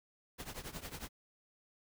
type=noise with tremolo; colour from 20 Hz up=pink; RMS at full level=-42 dBFS; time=0.38-1.09 s; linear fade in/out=20 ms; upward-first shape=triangle; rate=11 Hz; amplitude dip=90%; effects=none